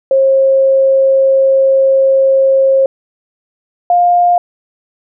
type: tone pair in turn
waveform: sine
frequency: 537 / 705.1 Hz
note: C5 / F5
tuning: +45 / +16 cents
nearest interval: perfect fourth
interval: 471 cents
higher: second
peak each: -6 dBFS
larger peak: neither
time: 0.11-2.86 / 3.9-4.38 s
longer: first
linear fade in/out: 2 ms
effects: none